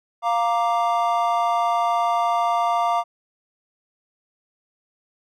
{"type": "chord", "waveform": "triangle", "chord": "Bb major", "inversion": "second", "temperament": "equal", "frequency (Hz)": [698.5, 932.3, 1174.7], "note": ["F5", "Bb5", "D6"], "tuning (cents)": [0, 0, 0], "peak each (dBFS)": [-19, -22, -22], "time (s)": [0.22, 3.04], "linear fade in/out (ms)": 50, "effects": []}